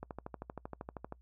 click train, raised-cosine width 1 ms, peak -27 dBFS, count 15, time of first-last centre 0.03-1.124 s, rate 12.8 Hz, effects noise-tail reverb RT60 0.1 s tail -25 dB re dry + added 60 Hz sine -59 dBFS peak until 1.21 s

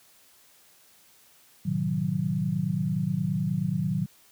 sine chord, A diminished seventh, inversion none, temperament equal with one note detuned, 110 / 128.12 / 155.56 / 185 Hz, A2 / C3 / Eb3 / Gb3, 0 / -36 / 0 / 0 cents, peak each -34 / -33 / -28 / -28 dBFS, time 1.65-4.06 s, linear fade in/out 10 ms, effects white hiss -58 dBFS RMS until 4.31 s + high-pass 60 Hz 12 dB/octave

